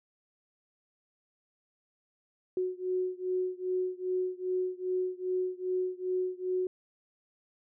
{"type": "beating tone pair", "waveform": "sine", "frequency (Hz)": [366.9, 369.4], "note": ["F#4", "F#4"], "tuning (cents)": [-15, -3], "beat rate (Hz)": 2.5, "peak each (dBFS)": [-32, -33], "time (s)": [2.57, 6.67], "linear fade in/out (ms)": 2, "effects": []}